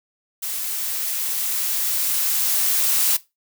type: noise with level ramp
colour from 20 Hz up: blue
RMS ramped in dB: -27 to -18 dBFS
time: 0.42-3.17 s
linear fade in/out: 10 ms
effects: noise-tail reverb RT60 0.2 s tail -17 dB re dry